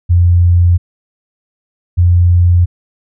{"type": "tone pair in turn", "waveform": "sine", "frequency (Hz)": [87.5, 87.88], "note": ["F2", "F2"], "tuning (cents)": [4, 11], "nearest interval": "unison", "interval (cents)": 7, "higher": "second", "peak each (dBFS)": -5, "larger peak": "neither", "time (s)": [[0.09, 0.78], [1.97, 2.66]], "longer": "neither", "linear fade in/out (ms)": 20, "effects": []}